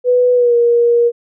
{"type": "tone with pitch glide", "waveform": "sine", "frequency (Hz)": [495, 473.5], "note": ["B4", "A#4"], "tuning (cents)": [4, 27], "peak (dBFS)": -8, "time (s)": [0.04, 1.12], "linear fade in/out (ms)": 50, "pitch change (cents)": -77, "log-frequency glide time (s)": [0.34, 0.55], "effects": []}